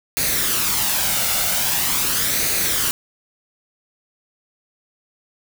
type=noise with flanger; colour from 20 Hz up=white; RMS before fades=-20 dBFS; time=0.17-2.91 s; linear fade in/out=0 ms; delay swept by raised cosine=0.46 to 1.42 ms; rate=0.43 Hz; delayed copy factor=+0.5; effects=none